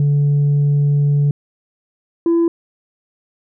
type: tone pair in turn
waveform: sine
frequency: 144.2 / 336.5 Hz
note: D3 / E4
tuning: -31 / +36 cents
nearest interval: octave + minor third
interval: 1467 cents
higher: second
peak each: -9 / -9 dBFS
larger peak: neither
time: 0-1.31 / 2.26-2.48 s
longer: first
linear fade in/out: 2 ms
effects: tanh soft clip ceiling -10 dBFS